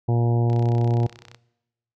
harmonic tone, 118.2 Hz, A#2, 24 cents sharp, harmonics 1 / 2 / 3 / 4 / 5 / 6 / 7 / 8, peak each -18 / -30 / -28 / -33 / -38 / -34 / -36 / -42 dBFS, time 0.08-1.07 s, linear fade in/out 10 ms
click train, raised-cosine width 0.2 ms, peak -25 dBFS, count 28, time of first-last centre 0.5-1.346 s, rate 31.9 Hz
effects noise-tail reverb RT60 0.9 s tail -21 dB re dry

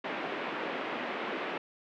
pink band-pass noise, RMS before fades -36 dBFS, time 0.04-1.58 s, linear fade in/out 5 ms, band 250 to 2800 Hz, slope 24 dB/octave, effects none

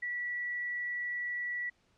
sine tone, 1948 Hz, B6, 24 cents flat, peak -33 dBFS, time 0.02-1.7 s, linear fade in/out 10 ms, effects pink hiss -71 dBFS RMS until 1.97 s + low-pass 6000 Hz 12 dB/octave

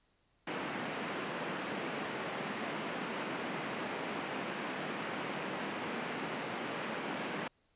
pink band-pass noise, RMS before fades -39 dBFS, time 0.47-7.48 s, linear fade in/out 5 ms, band 180 to 2900 Hz, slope 24 dB/octave, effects pink hiss -74 dBFS RMS until 7.75 s + resampled to 8000 Hz

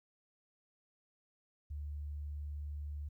sine tone, 73.42 Hz, D2, in tune, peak -39 dBFS, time 1.7-3.09 s, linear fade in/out 10 ms, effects 13-bit

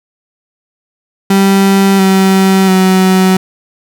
35% pulse tone with pitch steps, 195.3 / 191.39 / 187.56 Hz, G3 / G3 / F#3, -6 / -41 / +24 cents, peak -4 dBFS, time 1.3-3.37 s, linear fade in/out 5 ms, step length 690 ms, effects none

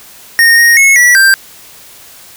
square tone with pitch steps, 1849 / 1866 / 2184 / 1946 / 1577 Hz, A#6 / A#6 / C#7 / B6 / G6, -15 / +1 / -26 / -26 / +10 cents, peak -4 dBFS, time 0.39-1.34 s, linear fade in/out 0 ms, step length 190 ms, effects white hiss -36 dBFS RMS until 2.36 s

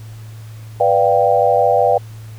sine chord, G dominant seventh, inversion first, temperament equal, 493.9 / 587.3 / 698.5 / 784 Hz, B4 / D5 / F5 / G5, 0 / 0 / 0 / 0 cents, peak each -16 dBFS, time 0.8-1.98 s, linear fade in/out 5 ms, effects added 110 Hz sine -31 dBFS peak until 2.38 s + pink hiss -46 dBFS RMS until 2.38 s

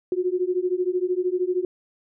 sine beating tone pair, 356.9 / 369.9 Hz, F4 / F#4, +38 / 0 cents, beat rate 13 Hz, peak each -24 dBFS, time 0.12-1.65 s, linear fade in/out 2 ms, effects none

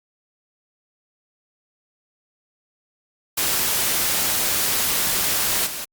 white noise with level steps, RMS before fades -21 / -30 dBFS, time 3.37-5.85 s, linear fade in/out 10 ms, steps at 5.66 s, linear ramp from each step 10 ms, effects Opus 48 kbps

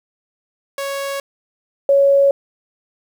sawtooth / sine tone pair in turn, 554.4 / 556.5 Hz, C#5 / C#5, 0 / +7 cents, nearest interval unison, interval 7 cents, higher second, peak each -18 / -9 dBFS, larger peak second, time 0.78-1.2 / 1.89-2.31 s, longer neither, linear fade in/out 2 ms, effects 8-bit

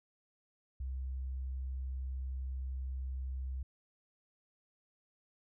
sine tone, 65.2 Hz, C2, 5 cents flat, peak -36 dBFS, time 0.8-3.63 s, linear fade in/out 5 ms, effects none

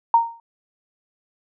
sine tone with exponential decay, 926 Hz, A#5, 12 cents flat, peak -8 dBFS, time 0.14-0.4 s, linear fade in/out 2 ms, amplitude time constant 55 ms, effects none

